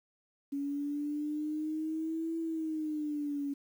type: exponential two-way sweep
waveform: sine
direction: up then down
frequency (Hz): 279.7 to 329.6 to 279.7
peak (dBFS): -32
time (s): 0.52-3.54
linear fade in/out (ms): 10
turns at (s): 2.38
effects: 10-bit